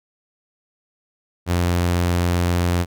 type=tone; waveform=sawtooth; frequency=87.6 Hz; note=F2; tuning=6 cents sharp; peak=-13 dBFS; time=1.46-2.86 s; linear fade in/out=50 ms; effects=none